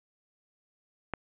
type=click; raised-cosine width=0.5 ms; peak=-16 dBFS; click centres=1.137 s; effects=resampled to 8000 Hz + 7-bit